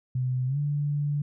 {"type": "tone with pitch glide", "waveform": "sine", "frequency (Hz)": [127.5, 145.62], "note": ["C3", "D3"], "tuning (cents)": [-44, -14], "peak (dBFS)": -24, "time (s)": [0.15, 1.22], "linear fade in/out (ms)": 5, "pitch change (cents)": 230, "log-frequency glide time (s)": [0.47, 0.58], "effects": []}